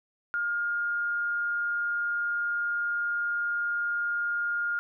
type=tone with amplitude modulation; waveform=sine; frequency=1415 Hz; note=F6; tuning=22 cents sharp; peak=-25 dBFS; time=0.34-4.79 s; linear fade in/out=0 ms; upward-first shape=sine; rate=160 Hz; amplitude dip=25%; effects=none